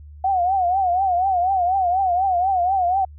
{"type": "tone with vibrato", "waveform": "sine", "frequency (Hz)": 740, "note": "F#5", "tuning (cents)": 0, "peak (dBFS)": -16, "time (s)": [0.24, 3.05], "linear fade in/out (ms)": 5, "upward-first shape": "triangle", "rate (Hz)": 4.1, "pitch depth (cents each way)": 130, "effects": ["added 74 Hz sine -38 dBFS peak until 3.18 s"]}